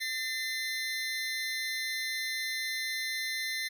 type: tone pair together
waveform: 25% pulse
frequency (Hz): 1796 / 2056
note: A6 / C7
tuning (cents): +35 / -31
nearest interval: major second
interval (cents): 234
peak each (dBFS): -33 / -30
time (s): 0-3.69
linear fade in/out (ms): 20
effects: none